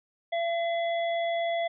harmonic tone, 677 Hz, E5, 46 cents sharp, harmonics 1 / 3 / 5, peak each -26 / -36 / -40 dBFS, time 0.32-1.68 s, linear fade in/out 10 ms, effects none

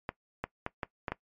clicks, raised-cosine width 0.5 ms, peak -17 dBFS, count 6, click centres 0.091 / 0.44 / 0.664 / 0.832 / 1.082 / 1.12 s, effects noise-tail reverb RT60 0.1 s tail -19 dB re dry + MP3 64 kbps

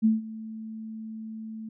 sine tone with ADSR envelope, 220.4 Hz, A3, 3 cents sharp, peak -16 dBFS, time 0.02-1.69 s, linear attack 31 ms, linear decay 160 ms, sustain -19 dB, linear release 5 ms, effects none

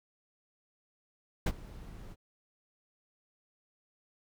brown noise with ADSR envelope, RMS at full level -23 dBFS, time 1.46-2.16 s, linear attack 8 ms, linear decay 46 ms, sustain -24 dB, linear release 41 ms, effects none

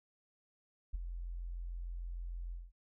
sine tone with ADSR envelope, 43.3 Hz, F1, 14 cents flat, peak -31 dBFS, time 0.93-2.72 s, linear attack 18 ms, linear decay 15 ms, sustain -8 dB, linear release 200 ms, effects none

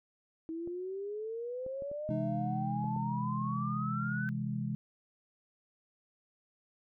sine exponential sweep, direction up, 320 to 1536 Hz, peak -36 dBFS, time 0.49-4.29 s, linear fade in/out 0 ms
clicks, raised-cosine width 2 ms, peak -35 dBFS, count 6, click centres 0.675 / 1.664 / 1.822 / 1.915 / 2.843 / 2.964 s
sine chord, C augmented, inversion none, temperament equal, 130.81 / 164.81 / 207.7 Hz, C3 / E3 / G#3, 0 / 0 / 0 cents, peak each -36 / -39 / -36 dBFS, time 2.09-4.75 s, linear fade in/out 0 ms
triangle tone with exponential decay, 306.7 Hz, D#4, 25 cents flat, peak -34 dBFS, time 2.1-4.04 s, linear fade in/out 5 ms, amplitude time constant 420 ms
effects none

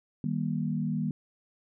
sine chord, Eb major, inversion none, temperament equal with one note detuned, 155.56 / 196 / 237.2 Hz, Eb3 / G3 / Bb3, 0 / 0 / +30 cents, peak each -31 / -32 / -32 dBFS, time 0.24-1.11 s, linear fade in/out 2 ms, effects none

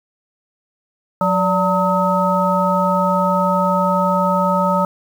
harmonic tone with a mistuned harmonic, 182 Hz, F#3, 28 cents flat, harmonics 1 / 3 / 5 / 7, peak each -19 / -19 / -19 / -19 dBFS, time 1.21-4.85 s, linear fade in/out 2 ms, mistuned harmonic 3, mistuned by +100 cents, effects 7-bit

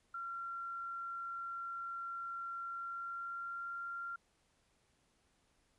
sine tone with pitch glide, 1371 to 1382.9 Hz, F6 to F6, -32 to -17 cents, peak -40 dBFS, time 0.14-4.16 s, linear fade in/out 5 ms, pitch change +15 cents, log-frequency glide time 2.63-3.78 s, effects pink hiss -75 dBFS RMS until 5.78 s + resampled to 24000 Hz

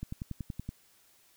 click train, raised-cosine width 5 ms, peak -24 dBFS, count 8, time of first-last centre 0.03-0.69 s, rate 10.6 Hz, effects white hiss -64 dBFS RMS until 1.36 s

